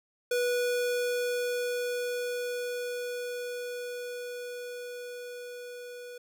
square tone with level ramp, 489.2 Hz, B4, 16 cents flat, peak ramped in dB -26 to -42 dBFS, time 0.31-6.18 s, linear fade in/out 5 ms, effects none

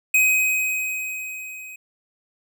square tone with level ramp, 2521 Hz, D#7, 22 cents sharp, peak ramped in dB -14 to -37 dBFS, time 0.14-1.76 s, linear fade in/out 5 ms, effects none

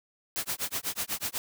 white noise with tremolo, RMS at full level -30 dBFS, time 0.36-1.38 s, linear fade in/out 0 ms, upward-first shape sine, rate 8.1 Hz, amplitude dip 100%, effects none

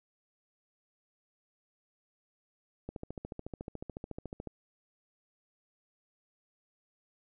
click train, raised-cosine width 2 ms, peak -26 dBFS, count 23, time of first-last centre 2.89-4.473 s, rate 13.9 Hz, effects none

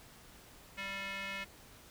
square tone with band-pass filter, 196 Hz, G3, in tune, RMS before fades -41 dBFS, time 0.77-1.45 s, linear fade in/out 20 ms, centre 2300 Hz, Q 2.6, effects pink hiss -57 dBFS RMS until 1.9 s

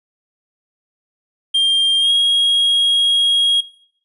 triangle tone with pitch glide, 3196 to 3282 Hz, G7 to G#7, +33 to -21 cents, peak -10 dBFS, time 1.54-3.61 s, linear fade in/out 10 ms, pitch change +46 cents, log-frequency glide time 1.99-2.11 s, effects noise-tail reverb RT60 0.6 s tail -19 dB re dry + resampled to 24000 Hz

